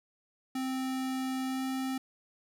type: tone with pitch glide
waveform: square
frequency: 261.2 to 262.9 Hz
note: C4 to C4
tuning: -3 to +8 cents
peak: -32 dBFS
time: 0.55-1.98 s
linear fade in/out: 5 ms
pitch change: +11 cents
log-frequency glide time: 1.46-1.63 s
effects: none